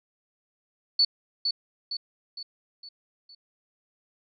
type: tone with echo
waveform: sine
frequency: 4459 Hz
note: C#8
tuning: 9 cents sharp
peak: -17 dBFS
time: 0.99-1.05 s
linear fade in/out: 5 ms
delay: 460 ms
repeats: 5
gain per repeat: -6 dB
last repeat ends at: 3.35 s
effects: none